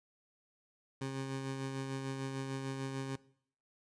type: tone with tremolo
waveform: 20% pulse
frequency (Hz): 134.5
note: C3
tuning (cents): +48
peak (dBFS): -31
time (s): 1.01-3.16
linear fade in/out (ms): 5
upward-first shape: sine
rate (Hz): 6.7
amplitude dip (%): 35
effects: noise-tail reverb RT60 0.6 s tail -20 dB re dry + resampled to 22050 Hz